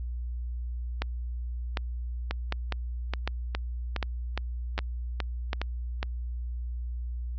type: two click trains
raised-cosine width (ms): 0.3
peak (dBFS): -13 / -14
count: 7 / 10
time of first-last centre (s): 1.02-5.531 / 2.31-6.029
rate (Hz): 1.33 / 2.42
effects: added 60 Hz sine -31 dBFS peak until 7.38 s + resampled to 16000 Hz